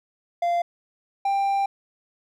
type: tone pair in turn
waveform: triangle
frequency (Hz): 692 / 791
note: F5 / G5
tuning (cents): -16 / +15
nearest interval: major second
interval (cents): 231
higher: second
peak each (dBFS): -18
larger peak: neither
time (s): 0.42-0.62 / 1.25-1.66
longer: second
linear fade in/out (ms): 5
effects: none